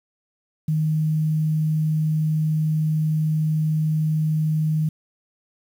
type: tone with quantisation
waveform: sine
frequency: 155.56 Hz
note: D#3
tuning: in tune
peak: -18 dBFS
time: 0.68-4.89 s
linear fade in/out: 5 ms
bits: 8
effects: none